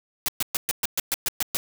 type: noise bursts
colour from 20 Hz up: white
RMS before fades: -24 dBFS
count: 10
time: 0.26-1.57 s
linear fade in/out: 0 ms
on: 23 ms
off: 120 ms
effects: none